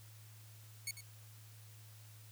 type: tone with echo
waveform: 10% pulse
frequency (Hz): 2217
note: C#7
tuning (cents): 0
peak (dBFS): -29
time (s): 0.87-0.91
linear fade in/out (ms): 2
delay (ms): 98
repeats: 1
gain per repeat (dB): -11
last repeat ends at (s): 1.008
effects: added 108 Hz sine -55 dBFS peak until 2.31 s + white hiss -62 dBFS RMS until 2.31 s